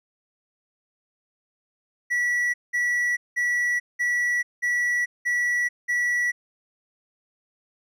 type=tone bursts; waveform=triangle; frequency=1945 Hz; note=B6; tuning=27 cents flat; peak=-19 dBFS; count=7; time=2.1-6.32 s; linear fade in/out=20 ms; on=440 ms; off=190 ms; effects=none